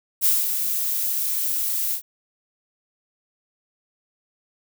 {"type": "noise with ADSR envelope", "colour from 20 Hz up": "violet", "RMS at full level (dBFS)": -17, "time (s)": [0.21, 2.02], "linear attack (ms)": 43, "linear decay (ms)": 200, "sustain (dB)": -7, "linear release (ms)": 92, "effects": []}